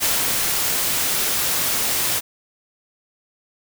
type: noise with ADSR envelope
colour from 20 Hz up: white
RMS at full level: -19 dBFS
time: 0-2.21 s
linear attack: 35 ms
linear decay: 200 ms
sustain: -2 dB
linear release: 31 ms
effects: none